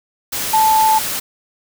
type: tone in noise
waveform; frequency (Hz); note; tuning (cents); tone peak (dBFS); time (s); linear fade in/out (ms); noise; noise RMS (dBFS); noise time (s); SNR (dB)
sine; 876; A5; -8; -10; 0.53-0.99; 10; white; -22; 0.32-1.2; +9
effects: none